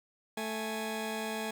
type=tone pair together; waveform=15% pulse; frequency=220 / 830.6 Hz; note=A3 / G#5; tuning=0 / 0 cents; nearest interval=octave + major seventh; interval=2300 cents; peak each=-29 / -33 dBFS; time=0.37-1.51 s; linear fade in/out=5 ms; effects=none